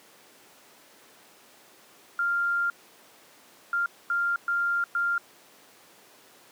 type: tone bursts at uneven times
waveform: sine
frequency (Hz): 1395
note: F6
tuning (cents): -2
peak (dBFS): -23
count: 5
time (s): 2.19-2.7 / 3.73-3.86 / 4.1-4.36 / 4.48-4.84 / 4.95-5.18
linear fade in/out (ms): 2
effects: pink hiss -54 dBFS RMS until 6.51 s + high-pass 300 Hz 12 dB/octave